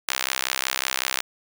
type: tone with high-pass filter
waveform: sawtooth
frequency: 65.41 Hz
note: C2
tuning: in tune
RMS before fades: -27 dBFS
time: 0.08-1.21 s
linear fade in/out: 5 ms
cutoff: 1700 Hz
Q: 0.63
effects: none